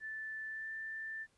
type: tone with pitch glide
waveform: sine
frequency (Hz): 1757 to 1774.3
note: A6 to A6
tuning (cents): -3 to +14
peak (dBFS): -40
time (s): 0-1.27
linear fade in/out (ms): 50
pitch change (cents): +17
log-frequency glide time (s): 0.47-0.72
effects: pink hiss -73 dBFS RMS until 1.37 s + resampled to 24000 Hz